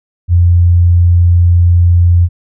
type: tone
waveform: sine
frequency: 87.1 Hz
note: F2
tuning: 4 cents flat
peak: -4 dBFS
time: 0.28-2.29 s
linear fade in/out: 50 ms
effects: none